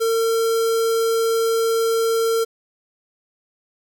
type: tone with notch filter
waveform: square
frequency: 454.4 Hz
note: A#4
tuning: 44 cents flat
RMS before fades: -19 dBFS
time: 0-2.45 s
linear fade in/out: 20 ms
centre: 2400 Hz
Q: 1.7
effects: 9-bit